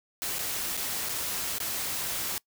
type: noise with dropouts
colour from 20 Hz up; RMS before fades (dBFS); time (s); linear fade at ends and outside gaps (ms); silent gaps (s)
white; -32; 0.22-2.38; 0; 0.385-0.391 / 0.768-0.774 / 1.088-1.093 / 1.583-1.602
effects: noise-tail reverb RT60 0.1 s tail -23 dB re dry